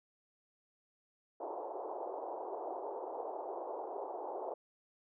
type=band-pass noise; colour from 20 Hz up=white; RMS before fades=-42 dBFS; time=1.4-4.54 s; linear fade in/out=5 ms; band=350 to 920 Hz; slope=48 dB/octave; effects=none